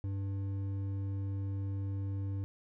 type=tone with hard clipping; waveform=sine; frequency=98.1 Hz; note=G2; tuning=2 cents sharp; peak=-35 dBFS; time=0.04-2.44 s; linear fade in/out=0 ms; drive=7 dB; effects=none